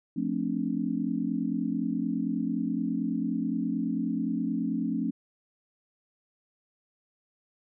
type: chord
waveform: sine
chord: D minor seventh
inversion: first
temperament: just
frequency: 176.2 / 220.2 / 264.3 / 293.7 Hz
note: F3 / A3 / C4 / D4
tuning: +16 / +2 / +18 / 0 cents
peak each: -34 / -31 / -31 / -33 dBFS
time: 0.16-5.11 s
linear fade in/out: 10 ms
effects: none